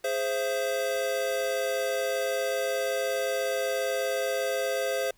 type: chord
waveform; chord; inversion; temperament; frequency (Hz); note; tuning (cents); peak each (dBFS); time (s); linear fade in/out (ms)
square; Ab augmented; none; equal with one note detuned; 415.3 / 523.3 / 670.4; Ab4 / C5 / E5; 0 / 0 / +29; -35 / -29 / -33; 0.04-5.11; 5
effects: pink hiss -64 dBFS RMS until 5.17 s